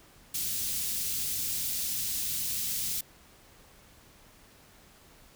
white band-stop noise, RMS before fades -32 dBFS, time 0.34-3.01 s, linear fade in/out 5 ms, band 190 to 3700 Hz, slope 12 dB/octave, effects pink hiss -57 dBFS RMS until 5.35 s

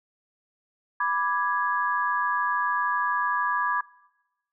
sine chord, G# diminished, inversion first, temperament equal, 987.8 / 1174.7 / 1661.2 Hz, B5 / D6 / G#6, 0 / 0 / 0 cents, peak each -27 dBFS, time 1-3.81 s, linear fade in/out 5 ms, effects noise-tail reverb RT60 1.0 s tail -22 dB re dry

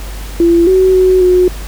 sine tone with pitch steps, 339.9 / 375.3 / 371.6 / 363.2 Hz, F4 / F#4 / F#4 / F#4, -47 / +25 / +7 / -32 cents, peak -5 dBFS, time 0.4-1.48 s, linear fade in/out 2 ms, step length 270 ms, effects added 50 Hz sine -22 dBFS peak until 1.67 s + pink hiss -31 dBFS RMS until 1.67 s

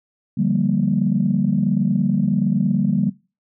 sine chord, G minor seventh, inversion second, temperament equal, 146.83 / 174.61 / 196 / 233.1 Hz, D3 / F3 / G3 / Bb3, 0 / 0 / 0 / 0 cents, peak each -22 / -23 / -19 / -21 dBFS, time 0.37-3.1 s, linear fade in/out 10 ms, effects noise-tail reverb RT60 0.3 s tail -21 dB re dry + tanh soft clip ceiling -6 dBFS

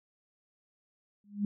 sine tone with exponential growth, 204.3 Hz, G#3, 28 cents flat, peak -24 dBFS, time 1.24-1.45 s, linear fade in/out 2 ms, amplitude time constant 45 ms, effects none

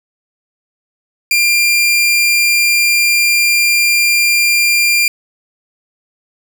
sawtooth tone, 2390 Hz, D7, 30 cents sharp, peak -6 dBFS, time 1.31-5.08 s, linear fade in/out 2 ms, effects none

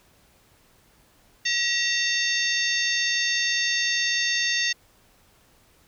harmonic tone with a mistuned harmonic, 907 Hz, A#5, 48 cents flat, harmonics 2 / 3 / 4 / 5 / 6 / 7, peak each -26 / -28 / -29 / -30 / -31 / -31 dBFS, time 1.45-4.73 s, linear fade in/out 10 ms, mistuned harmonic 2, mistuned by +94 cents, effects pink hiss -59 dBFS RMS until 5.87 s

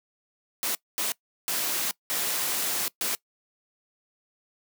white noise bursts at uneven times, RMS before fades -28 dBFS, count 5, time 0.63-0.75 / 0.98-1.12 / 1.48-1.91 / 2.1-2.88 / 3.01-3.15 s, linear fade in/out 0 ms, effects noise-tail reverb RT60 0.1 s tail -22 dB re dry + high-pass 200 Hz 12 dB/octave

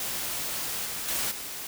white noise with level steps, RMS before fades -32 / -34 / -29 / -37 dBFS, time 0-1.67 s, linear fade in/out 2 ms, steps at 0.85 / 1.08 / 1.31 s, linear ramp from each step 5 ms, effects none

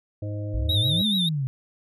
harmonic tone, 103.83 Hz, G#2, in tune, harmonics 1 / 3 / 5 / 6, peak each -28 / -37 / -40 / -41 dBFS, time 0.22-1.02 s, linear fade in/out 5 ms
sine exponential two-way sweep, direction up then down, 53.8 to 220 to 127.4 Hz, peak -23 dBFS, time 0.54-1.47 s, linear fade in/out 0 ms, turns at 1.06 s
triangle tone with vibrato, 3700 Hz, A#7, 14 cents flat, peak -21 dBFS, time 0.69-1.29 s, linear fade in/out 5 ms, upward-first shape sine, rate 6.9 Hz, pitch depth 78 cents each way
effects none

